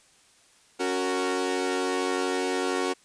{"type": "chord", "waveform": "sawtooth", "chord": "F# major", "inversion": "second", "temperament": "equal with one note detuned", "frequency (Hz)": [277.2, 370, 461.3], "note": ["C#4", "F#4", "A#4"], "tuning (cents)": [0, 0, -18], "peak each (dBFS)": [-27, -24, -27], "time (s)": [0.79, 2.94], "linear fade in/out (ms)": 20, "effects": ["white hiss -59 dBFS RMS until 3.04 s", "resampled to 22050 Hz"]}